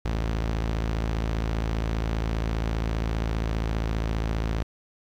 sawtooth tone pair together, 55.02 / 75.2 Hz, A1 / D2, +1 / +42 cents, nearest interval perfect fourth, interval 541 cents, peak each -21 / -32 dBFS, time 0.05-4.63 s, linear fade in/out 5 ms, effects low-pass 5000 Hz 12 dB/octave + 10-bit

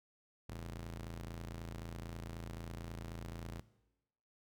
sawtooth ring-modulated tone, 83.9 Hz, E2, 31 cents sharp, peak -37 dBFS, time 0.49-3.6 s, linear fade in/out 0 ms, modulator 27.3 Hz, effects noise-tail reverb RT60 1.0 s tail -18 dB re dry

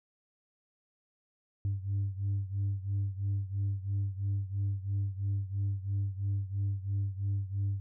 sine beating tone pair, 98.2 / 101.2 Hz, G2 / G#2, +4 / -44 cents, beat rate 3 Hz, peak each -30 / -33 dBFS, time 1.65-7.8 s, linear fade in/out 0 ms, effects tanh soft clip ceiling -26 dBFS

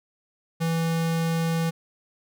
square tone, 164.81 Hz, E3, in tune, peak -23 dBFS, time 0.6-1.71 s, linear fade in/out 20 ms, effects none

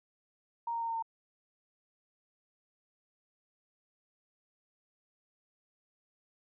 sine tone with pitch steps, 933 / 926.6 / 920.2 / 913.8 / 907.5 Hz, A#5 / A#5 / A#5 / A#5 / A#5, +1 / -11 / -23 / -35 / -47 cents, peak -32 dBFS, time 0.67-1.025 s, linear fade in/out 5 ms, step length 71 ms, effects none

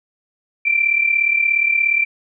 sine tone pair together, 2346 / 2383 Hz, D7 / D7, -2 / +25 cents, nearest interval unison, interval 27 cents, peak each -15 / -19 dBFS, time 0.65-2.05 s, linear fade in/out 10 ms, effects none

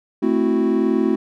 triangle chord, F# half-diminished seventh, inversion first, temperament equal, 220 / 261.6 / 329.6 / 370 Hz, A3 / C4 / E4 / F#4, 0 / 0 / 0 / 0 cents, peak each -19 dBFS, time 0.22-1.16 s, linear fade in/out 10 ms, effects none

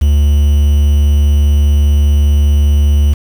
triangle tone with quantisation, 72.5 Hz, D2, 22 cents flat, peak -4 dBFS, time 0.01-3.14 s, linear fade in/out 10 ms, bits 5, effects none

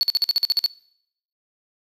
triangle tone bursts, 4435 Hz, C#8, in tune, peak -14 dBFS, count 10, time 0.01-0.661 s, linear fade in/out 0 ms, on 21 ms, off 49 ms, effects noise-tail reverb RT60 0.7 s tail -22 dB re dry

